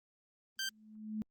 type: tone with exponential growth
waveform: sine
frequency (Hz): 215.5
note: A3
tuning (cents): -36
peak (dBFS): -33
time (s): 0.57-1.22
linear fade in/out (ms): 0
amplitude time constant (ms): 140
type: tone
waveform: 15% pulse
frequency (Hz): 1568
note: G6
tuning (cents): 0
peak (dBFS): -29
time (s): 0.59-0.69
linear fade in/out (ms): 2
effects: Opus 32 kbps